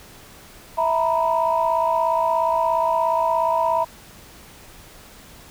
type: tone cluster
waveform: sine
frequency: 655 / 927 / 984 Hz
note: E5 / A#5 / B5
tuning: -11 / -10 / -7 cents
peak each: -21 dBFS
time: 0.77-3.85 s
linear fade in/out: 20 ms
effects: tanh soft clip ceiling -9 dBFS + pink hiss -45 dBFS RMS until 5.5 s